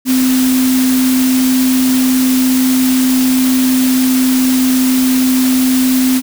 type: tone in noise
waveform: sine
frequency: 257.6 Hz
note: C4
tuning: 27 cents flat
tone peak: -9 dBFS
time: 0.05-6.22 s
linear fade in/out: 50 ms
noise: white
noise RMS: -20 dBFS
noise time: 0.05-6.22 s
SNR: +8 dB
effects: none